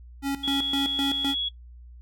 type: tone with tremolo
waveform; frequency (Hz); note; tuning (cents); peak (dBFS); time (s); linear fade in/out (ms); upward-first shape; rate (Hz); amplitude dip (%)
square; 277.2; C#4; 0; -25; 0.22-1.35; 50; square; 3.9; 80
type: tone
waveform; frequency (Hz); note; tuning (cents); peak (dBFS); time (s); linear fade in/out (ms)
sine; 3353; G#7; +16; -25; 0.43-1.49; 10
effects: noise-tail reverb RT60 0.1 s tail -18 dB re dry + added 60 Hz sine -43 dBFS peak until 2.01 s